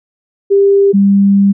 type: tone pair in turn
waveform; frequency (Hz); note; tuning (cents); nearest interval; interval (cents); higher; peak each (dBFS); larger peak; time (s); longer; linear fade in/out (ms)
sine; 397.3 / 198.65; G4 / G3; +23 / +23; octave; 1200; first; -5; neither; 0.5-0.93 / 0.93-1.53; second; 20
effects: none